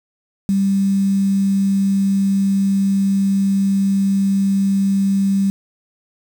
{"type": "tone with quantisation", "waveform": "sine", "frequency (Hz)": 196, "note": "G3", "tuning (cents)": 0, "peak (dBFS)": -13, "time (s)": [0.49, 5.5], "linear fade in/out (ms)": 0, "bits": 6, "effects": []}